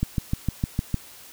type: click train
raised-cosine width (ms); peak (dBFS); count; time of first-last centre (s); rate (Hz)
5; -10; 7; 0.03-0.943; 6.57
effects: white hiss -46 dBFS RMS until 1.32 s